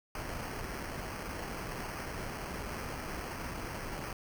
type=noise with sample-and-hold; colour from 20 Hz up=pink; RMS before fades=-40 dBFS; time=0.15-4.13 s; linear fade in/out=2 ms; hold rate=3675 Hz; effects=none